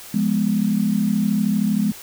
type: chord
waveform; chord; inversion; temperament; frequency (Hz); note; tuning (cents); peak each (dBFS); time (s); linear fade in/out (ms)
sine; F diminished; none; equal; 174.61 / 207.7 / 246.9; F3 / Ab3 / Cb4; 0 / 0 / 0; -24 / -18 / -24; 0.14-1.92; 5
effects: white hiss -39 dBFS RMS until 2.02 s